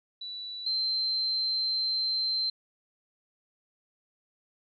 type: tone pair in turn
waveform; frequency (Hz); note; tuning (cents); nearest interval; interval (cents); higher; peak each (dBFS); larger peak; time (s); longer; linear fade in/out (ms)
sine; 3951 / 4115; B7 / C8; 0 / -30; minor second; 70; second; -36 / -26; second; 0.21-0.66 / 0.66-2.5; second; 5
effects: none